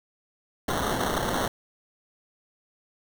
blue noise with sample-and-hold, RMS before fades -27 dBFS, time 0.68-1.48 s, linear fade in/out 5 ms, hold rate 2450 Hz, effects none

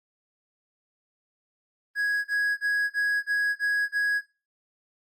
triangle tone bursts, 1661.2 Hz, G#6, in tune, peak -20 dBFS, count 7, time 1.95-4.218 s, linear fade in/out 50 ms, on 300 ms, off 28 ms, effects noise-tail reverb RT60 0.3 s tail -18 dB re dry + Opus 24 kbps

